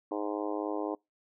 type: harmonic tone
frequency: 103.83 Hz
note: G#2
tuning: in tune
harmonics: 3 / 4 / 5 / 6 / 7 / 8 / 9 / 10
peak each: -35 / -37 / -39 / -41 / -42 / -43 / -44 / -45 dBFS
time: 0.11-0.95 s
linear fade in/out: 5 ms
effects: noise-tail reverb RT60 0.2 s tail -26 dB re dry